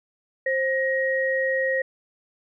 sine tone pair together, 528 / 1885.8 Hz, C5 / A#6, +16 / +20 cents, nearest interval octave + minor seventh, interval 2204 cents, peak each -23 / -24 dBFS, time 0.46-1.82 s, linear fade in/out 5 ms, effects none

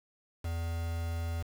triangle tone with quantisation, 83.6 Hz, E2, 25 cents sharp, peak -30 dBFS, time 0.44-1.43 s, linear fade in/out 10 ms, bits 7, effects none

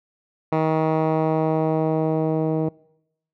10% pulse tone with low-pass filter sweep, 158.2 Hz, D#3, 29 cents sharp, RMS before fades -21 dBFS, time 0.52-2.69 s, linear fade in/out 5 ms, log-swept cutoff 1400 to 460 Hz, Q 0.88, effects noise-tail reverb RT60 0.8 s tail -24 dB re dry

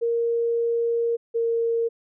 sine tone pair in turn, 466.4 / 461.8 Hz, A#4 / A#4, +1 / -16 cents, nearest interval unison, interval 17 cents, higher first, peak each -20 / -20 dBFS, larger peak neither, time 0.01-1.17 / 1.34-1.89 s, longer first, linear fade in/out 20 ms, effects none

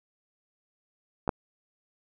clicks, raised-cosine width 1 ms, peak -16 / -10 dBFS, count 2, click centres 1.278 / 1.292 s, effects none

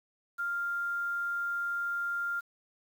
sine tone with quantisation, 1396.9 Hz, F6, in tune, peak -30 dBFS, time 0.38-2.41 s, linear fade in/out 20 ms, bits 9, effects none

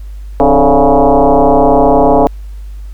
sine tone with frequency modulation, 124.8 Hz, B2, 19 cents sharp, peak -4 dBFS, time 0.4-2.27 s, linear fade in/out 0 ms, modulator 141 Hz, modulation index 5.5, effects added 50 Hz sine -23 dBFS peak until 2.93 s + pink hiss -49 dBFS RMS until 2.93 s

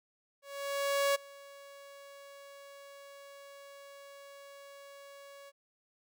sawtooth tone with ADSR envelope, 560 Hz, C#5, 18 cents sharp, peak -22 dBFS, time 0.42-5.52 s, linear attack 730 ms, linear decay 14 ms, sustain -24 dB, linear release 37 ms, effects none

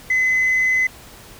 sine tone, 2030 Hz, B6, 47 cents sharp, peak -13 dBFS, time 0.1-0.87 s, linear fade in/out 5 ms, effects tanh soft clip ceiling -12 dBFS + pink hiss -42 dBFS RMS until 1.39 s

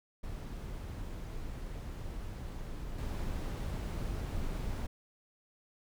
brown noise with level steps, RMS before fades -41 / -36 dBFS, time 0.23-4.87 s, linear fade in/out 10 ms, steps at 2.98 s, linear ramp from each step 5 ms, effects none

